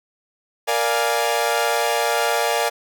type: chord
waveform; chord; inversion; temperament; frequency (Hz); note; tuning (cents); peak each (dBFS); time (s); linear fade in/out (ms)
sawtooth; Bb dominant seventh; none; equal; 466.2 / 587.3 / 698.5 / 830.6; Bb4 / D5 / F5 / Ab5; 0 / 0 / 0 / 0; -20; 0.67-2.7; 20
effects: none